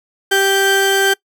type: tone pair together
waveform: 30% pulse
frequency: 391.1 / 1567 Hz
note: G4 / G6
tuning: -4 / -1 cents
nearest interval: 2 octaves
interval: 2403 cents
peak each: -12 dBFS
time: 0.31-1.14 s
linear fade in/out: 10 ms
effects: noise-tail reverb RT60 0.1 s tail -22 dB re dry